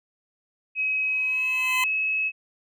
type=tone with pitch glide; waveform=sine; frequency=2546 to 2576 Hz; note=D#7 to E7; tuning=+39 to -41 cents; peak=-22 dBFS; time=0.75-2.32 s; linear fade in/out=50 ms; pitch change=+20 cents; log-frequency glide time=1.28-1.44 s
type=tone with exponential growth; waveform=20% pulse; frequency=1021 Hz; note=C6; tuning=43 cents flat; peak=-17 dBFS; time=1.01-1.84 s; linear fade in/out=2 ms; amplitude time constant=180 ms
effects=none